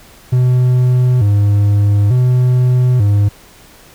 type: tone with vibrato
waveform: triangle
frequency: 113.3 Hz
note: A#2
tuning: 49 cents flat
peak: -6 dBFS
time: 0.32-3.29 s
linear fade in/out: 10 ms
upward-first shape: square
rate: 0.56 Hz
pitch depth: 180 cents each way
effects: pink hiss -42 dBFS RMS until 3.94 s